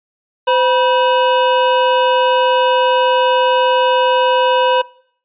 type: tone pair together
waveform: square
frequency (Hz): 514.4 / 971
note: C5 / B5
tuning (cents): -30 / -30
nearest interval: major seventh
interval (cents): 1100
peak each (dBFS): -14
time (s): 0.47-4.82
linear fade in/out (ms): 10
effects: noise-tail reverb RT60 0.6 s tail -23 dB re dry + resampled to 8000 Hz